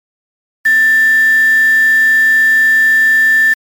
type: tone with quantisation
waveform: sine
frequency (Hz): 1774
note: A6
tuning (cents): +14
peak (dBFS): -6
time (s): 0.65-3.54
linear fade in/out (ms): 10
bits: 4
effects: MP3 96 kbps